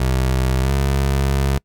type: tone with pitch glide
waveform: 25% pulse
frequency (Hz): 64.6 to 68.2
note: C2 to C#2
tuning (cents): -21 to -28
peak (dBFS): -12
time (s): 0-1.58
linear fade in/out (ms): 5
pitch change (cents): +93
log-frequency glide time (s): 0.61-0.71
effects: noise-tail reverb RT60 0.1 s tail -26 dB re dry